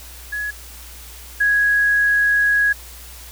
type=tone pair in turn; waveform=sine; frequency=1683 / 1661.7 Hz; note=G#6 / G#6; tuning=+23 / +1 cents; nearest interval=unison; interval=22 cents; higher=first; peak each=-22 / -13 dBFS; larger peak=second; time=0.32-0.51 / 1.4-2.73 s; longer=second; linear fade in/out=10 ms; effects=added 60 Hz sine -39 dBFS peak until 3.31 s + white hiss -40 dBFS RMS until 3.31 s